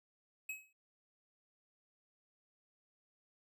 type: tone with exponential decay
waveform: square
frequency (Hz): 2558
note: D#7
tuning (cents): +47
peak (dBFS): -38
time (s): 0.49-0.73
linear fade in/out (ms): 5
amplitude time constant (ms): 51
effects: none